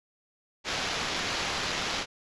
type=noise with sample-and-hold; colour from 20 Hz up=blue; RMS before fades=-31 dBFS; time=0.64-2.06 s; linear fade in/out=50 ms; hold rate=8820 Hz; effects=resampled to 22050 Hz